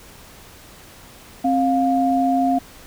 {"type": "tone pair together", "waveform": "sine", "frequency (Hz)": [265.5, 705], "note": ["C4", "F5"], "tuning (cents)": [25, 16], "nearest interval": "octave + perfect fourth", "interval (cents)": 1691, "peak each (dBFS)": -18, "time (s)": [1.44, 2.59], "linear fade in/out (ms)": 10, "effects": ["pink hiss -44 dBFS RMS until 2.86 s"]}